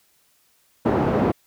pink band-pass noise, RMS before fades -20 dBFS, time 0.85-1.32 s, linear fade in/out 10 ms, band 140 to 790 Hz, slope 12 dB/octave, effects white hiss -62 dBFS RMS until 1.46 s

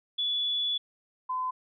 sine tone pair in turn, 3429 / 1019.4 Hz, A7 / C6, -45 / -45 cents, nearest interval octave + major sixth, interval 2100 cents, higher first, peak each -26 / -28 dBFS, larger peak first, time 0.18-0.78 / 1.29-1.51 s, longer first, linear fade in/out 10 ms, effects none

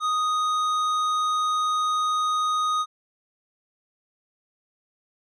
triangle tone with tanh clipping, 1244.5 Hz, D#6, in tune, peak -23 dBFS, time 0-2.86 s, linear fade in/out 50 ms, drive 15 dB, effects none

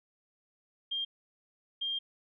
sine tone bursts at uneven times, 3203 Hz, G7, 37 cents sharp, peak -31 dBFS, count 2, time 0.91-1.05 / 1.81-1.99 s, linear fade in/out 10 ms, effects none

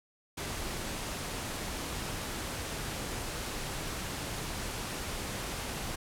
pink noise, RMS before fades -37 dBFS, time 0.37-5.96 s, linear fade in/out 10 ms, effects low-pass 12000 Hz 12 dB/octave

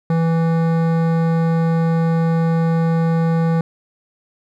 sine tone with hard clipping, 164.81 Hz, E3, in tune, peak -16 dBFS, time 0.1-3.61 s, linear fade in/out 2 ms, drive 15 dB, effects none

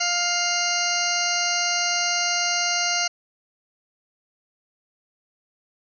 harmonic tone with a mistuned harmonic, 702 Hz, F5, 9 cents sharp, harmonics 1 / 2 / 3 / 4 / 6 / 7 / 8 / 9, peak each -29 / -29 / -29 / -29 / -29 / -29 / -29 / -29 dBFS, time 0-3.08 s, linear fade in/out 10 ms, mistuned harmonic 7, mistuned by -60 cents, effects none

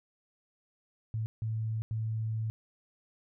sine tone bursts at uneven times, 110.7 Hz, A2, 11 cents sharp, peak -30 dBFS, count 3, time 1.14-1.26 / 1.42-1.82 / 1.91-2.5 s, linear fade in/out 0 ms, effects none

